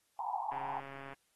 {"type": "band-pass noise", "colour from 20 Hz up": "white", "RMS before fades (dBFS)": -38, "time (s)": [0.19, 0.8], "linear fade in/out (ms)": 0, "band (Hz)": [740, 980], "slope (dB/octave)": 96}
{"type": "click train", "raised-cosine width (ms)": 0.5, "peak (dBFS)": -33, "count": 85, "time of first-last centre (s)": [0.52, 1.133], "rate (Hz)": 137}
{"effects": ["white hiss -75 dBFS RMS until 1.35 s", "AAC 32 kbps"]}